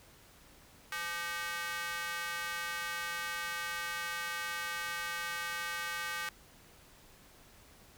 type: tone with high-pass filter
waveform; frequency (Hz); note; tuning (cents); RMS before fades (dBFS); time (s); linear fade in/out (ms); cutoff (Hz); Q
square; 171.3; F3; -33; -38; 0.92-6.29; 2; 1500; 2
effects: pink hiss -59 dBFS RMS until 7.97 s